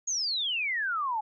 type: exponential sweep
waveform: sine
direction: down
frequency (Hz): 6750 to 830.6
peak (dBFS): -27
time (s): 0.07-1.21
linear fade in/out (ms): 10
effects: none